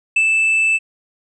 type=tone with ADSR envelope; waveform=triangle; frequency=2637 Hz; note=E7; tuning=in tune; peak=-9 dBFS; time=0.16-0.79 s; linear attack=6 ms; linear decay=65 ms; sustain=-2 dB; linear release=32 ms; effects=resampled to 22050 Hz